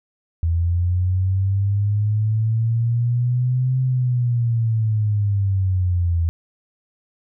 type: linear two-way sweep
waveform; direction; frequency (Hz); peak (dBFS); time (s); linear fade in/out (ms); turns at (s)
sine; up then down; 82.4 to 130 to 82.4; -16; 0.43-6.29; 0; 3.8
effects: none